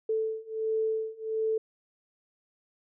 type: beating tone pair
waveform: sine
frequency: 440 / 441.4 Hz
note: A4 / A4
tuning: 0 / +5 cents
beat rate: 1.4 Hz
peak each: -31 / -30 dBFS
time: 0.09-1.58 s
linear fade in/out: 5 ms
effects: none